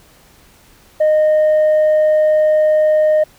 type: tone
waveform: sine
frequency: 616 Hz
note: D#5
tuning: 17 cents flat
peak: -7 dBFS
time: 1-3.24 s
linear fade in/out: 10 ms
effects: tanh soft clip ceiling -8 dBFS + pink hiss -48 dBFS RMS until 3.38 s